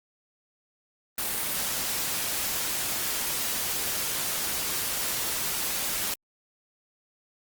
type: noise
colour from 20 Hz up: white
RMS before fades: -29 dBFS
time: 1.18-6.14 s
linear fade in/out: 2 ms
effects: Opus 32 kbps